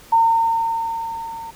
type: tone with level ramp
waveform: sine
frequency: 912 Hz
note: A#5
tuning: 38 cents flat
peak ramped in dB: -10 to -30 dBFS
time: 0.12-1.51 s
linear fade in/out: 10 ms
effects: pink hiss -45 dBFS RMS until 1.55 s